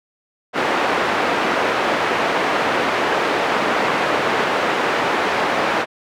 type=band-pass noise; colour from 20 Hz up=pink; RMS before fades=-19 dBFS; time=0.53-5.86 s; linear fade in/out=50 ms; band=390 to 2100 Hz; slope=12 dB/octave; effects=none

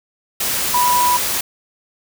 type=tone in noise; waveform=sine; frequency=982 Hz; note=B5; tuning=10 cents flat; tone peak=-13 dBFS; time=0.74-1.17 s; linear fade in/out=5 ms; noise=white; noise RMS=-20 dBFS; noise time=0.4-1.41 s; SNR=+4 dB; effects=none

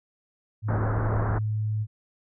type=tone; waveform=sine; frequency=107.4 Hz; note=A2; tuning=41 cents flat; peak=-24 dBFS; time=0.62-1.87 s; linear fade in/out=50 ms
type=low-pass noise; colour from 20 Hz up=pink; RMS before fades=-29 dBFS; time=0.68-1.39 s; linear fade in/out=10 ms; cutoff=1600 Hz; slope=48 dB/octave
effects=none

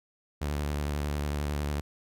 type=tone with vibrato; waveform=sawtooth; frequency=73.2 Hz; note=D2; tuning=5 cents flat; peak=-25 dBFS; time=0.41-1.81 s; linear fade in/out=10 ms; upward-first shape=sine; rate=11 Hz; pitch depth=38 cents each way; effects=none

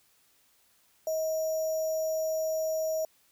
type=tone with sample-and-hold; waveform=sine; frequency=634 Hz; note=D#5; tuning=32 cents sharp; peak=-27 dBFS; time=1.07-3.05 s; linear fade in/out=2 ms; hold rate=6300 Hz; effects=white hiss -66 dBFS RMS until 3.31 s

